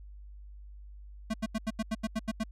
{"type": "tone bursts", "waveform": "square", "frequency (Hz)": 220, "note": "A3", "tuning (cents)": 0, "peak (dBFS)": -29, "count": 10, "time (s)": [1.3, 2.438], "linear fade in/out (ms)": 10, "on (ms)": 40, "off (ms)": 82, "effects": ["added 50 Hz sine -45 dBFS peak until 2.51 s", "low-pass 10000 Hz 12 dB/octave"]}